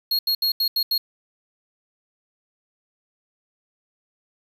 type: tone bursts at uneven times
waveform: square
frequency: 4294 Hz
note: C8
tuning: 44 cents sharp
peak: -19 dBFS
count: 6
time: 0.11-0.19 / 0.27-0.35 / 0.42-0.52 / 0.6-0.68 / 0.76-0.83 / 0.91-0.98 s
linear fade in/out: 5 ms
effects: 8-bit